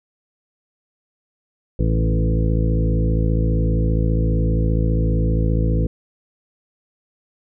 harmonic tone with a mistuned harmonic, 55 Hz, A1, in tune, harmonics 1 / 2 / 3 / 4 / 5 / 6 / 8 / 9, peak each -18 / -21 / -23 / -30 / -29 / -30 / -32 / -30 dBFS, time 1.79-5.87 s, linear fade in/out 5 ms, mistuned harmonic 2, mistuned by +21 cents, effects none

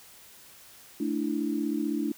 sine chord, A suspended fourth, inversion none, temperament equal, 220 / 293.7 / 329.6 Hz, A3 / D4 / E4, 0 / 0 / 0 cents, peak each -32 / -29 / -32 dBFS, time 1-2.12 s, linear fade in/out 5 ms, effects white hiss -52 dBFS RMS until 2.17 s

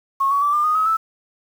sine tone with pitch steps, 1091 / 1125.6 / 1161.2 / 1198 / 1236 / 1275.1 / 1315.5 Hz, C#6 / C#6 / D6 / D6 / D#6 / D#6 / E6, -28 / +26 / -20 / +34 / -12 / +42 / -4 cents, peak -15 dBFS, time 0.2-0.97 s, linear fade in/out 10 ms, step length 110 ms, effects 7-bit

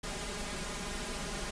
pink noise with comb filter, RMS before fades -38 dBFS, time 0.03-1.51 s, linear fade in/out 10 ms, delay 4.9 ms, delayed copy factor +1, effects resampled to 22050 Hz

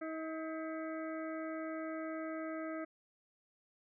harmonic tone with a mistuned harmonic, 318.6 Hz, D#4, 41 cents sharp, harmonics 1 / 2 / 4 / 5 / 6 / 7, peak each -41 / -43 / -48 / -52 / -53 / -59 dBFS, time 0.01-2.85 s, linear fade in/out 10 ms, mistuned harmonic 6, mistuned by +77 cents, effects none

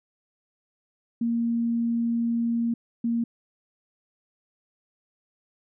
sine tone bursts at uneven times, 233.1 Hz, A#3, in tune, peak -22 dBFS, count 2, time 1.21-2.74 / 3.04-3.24 s, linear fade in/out 5 ms, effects none

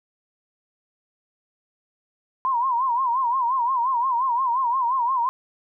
sine tone with vibrato, 1000 Hz, B5, 21 cents sharp, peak -19 dBFS, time 2.45-5.29 s, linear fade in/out 0 ms, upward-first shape sine, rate 5.7 Hz, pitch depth 130 cents each way, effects none

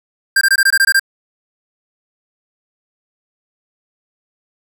square tone bursts, 1588 Hz, G6, 22 cents sharp, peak -9 dBFS, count 9, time 0.36-0.996 s, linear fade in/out 5 ms, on 52 ms, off 21 ms, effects none

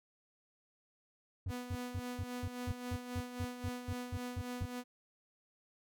triangle tone bursts, 92.5 Hz, F#2, in tune, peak -33 dBFS, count 14, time 1.46-4.658 s, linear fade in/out 5 ms, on 52 ms, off 190 ms
sawtooth tone with tremolo, 246.9 Hz, B3, in tune, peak -35 dBFS, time 1.48-4.84 s, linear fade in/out 50 ms, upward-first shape sine, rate 3.7 Hz, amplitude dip 55%
clicks, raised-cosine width 5 ms, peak -29 dBFS, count 2, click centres 2.707 / 4.622 s
effects none

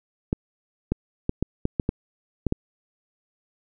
clicks, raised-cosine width 3 ms, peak -9 dBFS, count 9, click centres 0.329 / 0.92 / 1.294 / 1.426 / 1.654 / 1.798 / 1.891 / 2.467 / 2.524 s, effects none

